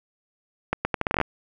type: accelerating click train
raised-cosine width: 0.5 ms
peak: -7 dBFS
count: 11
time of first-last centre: 0.73-1.214 s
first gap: 120 ms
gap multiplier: 0.77
effects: none